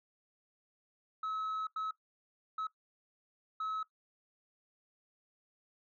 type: tone bursts at uneven times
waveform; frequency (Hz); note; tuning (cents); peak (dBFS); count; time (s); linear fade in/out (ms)
sine; 1289; E6; -39; -32; 4; 1.23-1.67 / 1.76-1.91 / 2.58-2.67 / 3.6-3.83; 5
effects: noise-tail reverb RT60 0.1 s tail -17 dB re dry + tanh soft clip ceiling -33 dBFS